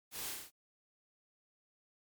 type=noise with echo; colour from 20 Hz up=white; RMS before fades=-44 dBFS; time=0.11-0.34 s; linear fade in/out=50 ms; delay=34 ms; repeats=5; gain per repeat=-2 dB; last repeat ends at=0.51 s; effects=MP3 96 kbps